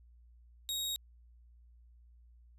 sawtooth tone, 3774 Hz, A#7, 21 cents sharp, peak -31 dBFS, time 0.69-0.96 s, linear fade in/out 0 ms, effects added 59 Hz sine -57 dBFS peak until 2.58 s + resampled to 32000 Hz

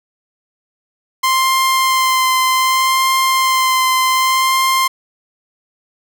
sawtooth tone with vibrato, 1045 Hz, C6, 2 cents flat, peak -8 dBFS, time 1.23-4.88 s, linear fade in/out 10 ms, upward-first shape sine, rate 0.65 Hz, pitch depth 15 cents each way, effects none

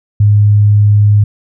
sine tone, 103.8 Hz, G#2, in tune, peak -4 dBFS, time 0.2-1.24 s, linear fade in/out 5 ms, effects none

